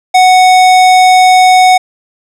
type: tone with hard clipping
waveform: sine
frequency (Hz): 740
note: F#5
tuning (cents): 0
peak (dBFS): -4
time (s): 0.14-1.78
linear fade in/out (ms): 10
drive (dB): 17
effects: none